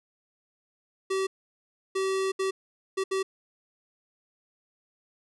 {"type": "tone bursts at uneven times", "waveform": "square", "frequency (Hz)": 383.6, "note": "G4", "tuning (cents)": -37, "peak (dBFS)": -26, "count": 5, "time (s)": [[1.1, 1.27], [1.95, 2.32], [2.39, 2.51], [2.97, 3.04], [3.11, 3.23]], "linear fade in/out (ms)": 10, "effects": ["resampled to 24000 Hz"]}